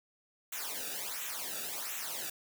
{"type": "noise with flanger", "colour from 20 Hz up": "white", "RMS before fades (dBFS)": -39, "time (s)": [0.52, 2.3], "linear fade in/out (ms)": 5, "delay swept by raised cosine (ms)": [0.2, 0.97], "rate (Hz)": 1.4, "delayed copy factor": -0.85, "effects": []}